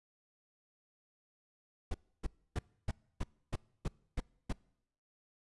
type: noise bursts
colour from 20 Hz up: brown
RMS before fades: -34 dBFS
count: 9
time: 1.91-4.527 s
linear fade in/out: 5 ms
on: 33 ms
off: 290 ms
effects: noise-tail reverb RT60 0.8 s tail -25 dB re dry + resampled to 24000 Hz